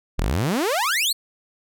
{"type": "exponential sweep", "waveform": "sawtooth", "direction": "up", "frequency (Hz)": [34.27, 4560], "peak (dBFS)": -16, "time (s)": [0.18, 1.13], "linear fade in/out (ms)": 10, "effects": []}